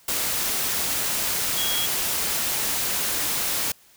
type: tone in noise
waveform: sine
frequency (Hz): 3306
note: G#7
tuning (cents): -9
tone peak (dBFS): -26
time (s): 1.57-1.86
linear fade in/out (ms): 5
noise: white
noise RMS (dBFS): -25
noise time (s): 0.08-3.72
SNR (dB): -4
effects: white hiss -55 dBFS RMS until 3.96 s